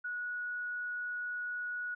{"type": "tone", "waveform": "sine", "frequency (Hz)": 1462, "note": "F#6", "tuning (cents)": -21, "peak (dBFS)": -35, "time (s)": [0.04, 1.95], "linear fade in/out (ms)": 10, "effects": []}